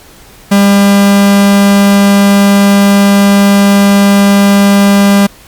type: tone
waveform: 45% pulse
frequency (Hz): 200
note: G3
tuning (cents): +35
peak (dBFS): -3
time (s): 0.51-5.27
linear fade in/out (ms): 10
effects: pink hiss -37 dBFS RMS until 5.47 s + MP3 96 kbps